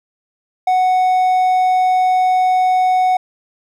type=tone; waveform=triangle; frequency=740 Hz; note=F#5; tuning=in tune; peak=-9 dBFS; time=0.67-3.17 s; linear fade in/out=5 ms; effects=none

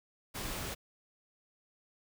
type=noise; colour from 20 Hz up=pink; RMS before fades=-39 dBFS; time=0.34-0.75 s; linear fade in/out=20 ms; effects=none

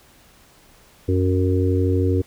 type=harmonic tone; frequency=92.5 Hz; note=F#2; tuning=in tune; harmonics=1 / 3 / 4 / 5; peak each=-18 / -23 / -24 / -25 dBFS; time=1.08-2.22 s; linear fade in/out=10 ms; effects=pink hiss -52 dBFS RMS until 2.26 s

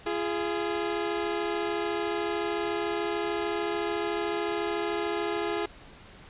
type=tone pair together; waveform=sawtooth; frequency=341.6 / 415.3 Hz; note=F4 / G#4; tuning=-38 / 0 cents; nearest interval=minor third; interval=338 cents; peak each=-27 / -26 dBFS; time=0.06-5.66 s; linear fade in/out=5 ms; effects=pink hiss -50 dBFS RMS until 6.29 s + resampled to 8000 Hz

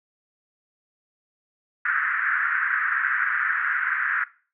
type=band-pass noise; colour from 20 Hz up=pink; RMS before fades=-24 dBFS; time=1.85-4.24 s; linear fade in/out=5 ms; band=1400 to 1800 Hz; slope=48 dB/octave; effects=noise-tail reverb RT60 0.4 s tail -20 dB re dry

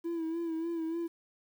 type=tone with vibrato; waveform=triangle; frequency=330.3 Hz; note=E4; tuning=4 cents sharp; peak=-29 dBFS; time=0.04-1.08 s; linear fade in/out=20 ms; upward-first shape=sine; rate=3.4 Hz; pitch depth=49 cents each way; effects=tanh soft clip ceiling -26 dBFS + 10-bit

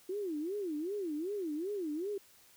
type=tone with vibrato; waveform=sine; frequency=351 Hz; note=F4; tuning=9 cents sharp; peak=-34 dBFS; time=0.09-2.18 s; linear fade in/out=5 ms; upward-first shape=sine; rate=2.6 Hz; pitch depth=300 cents each way; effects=white hiss -62 dBFS RMS until 2.56 s

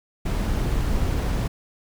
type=noise; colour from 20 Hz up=brown; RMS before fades=-23 dBFS; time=0.25-1.48 s; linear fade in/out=10 ms; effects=none

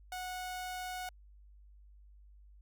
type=tone; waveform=sawtooth; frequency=734 Hz; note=F#5; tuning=14 cents flat; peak=-35 dBFS; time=0.12-1.09 s; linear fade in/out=2 ms; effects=added 50 Hz sine -55 dBFS peak until 2.61 s

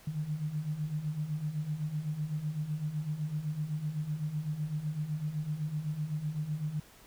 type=beating tone pair; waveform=sine; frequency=146.83 / 154.73 Hz; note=D3 / D#3; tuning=0 / -9 cents; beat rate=7.9 Hz; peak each=-38 / -33 dBFS; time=0.07-6.8 s; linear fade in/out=5 ms; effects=pink hiss -57 dBFS RMS until 7.06 s

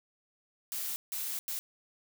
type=noise bursts at uneven times; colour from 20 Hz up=blue; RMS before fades=-36 dBFS; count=3; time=0.72-0.96 / 1.12-1.39 / 1.48-1.59 s; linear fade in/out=0 ms; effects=none

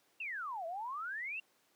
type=exponential two-way sweep; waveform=sine; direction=down then up; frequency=2794 to 642 to 2794 Hz; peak=-38 dBFS; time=0.2-1.4 s; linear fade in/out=5 ms; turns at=0.66 s; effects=pink hiss -71 dBFS RMS until 1.75 s + high-pass 300 Hz 12 dB/octave

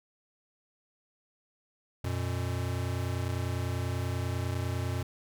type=tone pair together; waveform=square; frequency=89.9 / 120 Hz; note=F#2 / B2; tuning=-49 / -49 cents; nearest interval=perfect fourth; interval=500 cents; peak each=-33 / -34 dBFS; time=2.04-5.03 s; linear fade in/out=5 ms; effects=none

